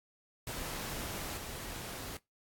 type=noise with level steps; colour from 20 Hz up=pink; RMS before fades=-40 / -43 dBFS; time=0.47-2.17 s; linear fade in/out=2 ms; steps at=1.37 s; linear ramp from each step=2 ms; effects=noise-tail reverb RT60 0.2 s tail -23 dB re dry + AAC 64 kbps